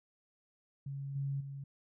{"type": "tone with level steps", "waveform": "sine", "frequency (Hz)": 138.59, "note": "C#3", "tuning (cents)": 0, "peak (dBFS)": [-38, -33, -41], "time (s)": [0.86, 1.64], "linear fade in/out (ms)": 5, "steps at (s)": [1.15, 1.4], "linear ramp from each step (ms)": 10, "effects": []}